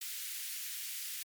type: high-pass noise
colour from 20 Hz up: white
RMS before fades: -41 dBFS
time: 0.01-1.23 s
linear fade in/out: 5 ms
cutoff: 1800 Hz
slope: 24 dB/octave
effects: MP3 96 kbps